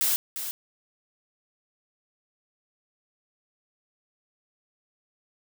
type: noise with echo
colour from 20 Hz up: blue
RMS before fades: -24 dBFS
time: 0.01-0.16 s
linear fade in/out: 0 ms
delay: 350 ms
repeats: 1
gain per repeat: -9 dB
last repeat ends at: 0.51 s
effects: none